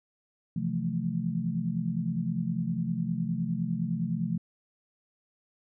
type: chord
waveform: sine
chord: F major seventh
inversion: second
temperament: equal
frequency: 130.81 / 164.81 / 174.61 / 220 Hz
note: C3 / E3 / F3 / A3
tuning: 0 / 0 / 0 / 0 cents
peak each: -36 / -33 / -31 / -33 dBFS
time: 0.56-4.38 s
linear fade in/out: 5 ms
effects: none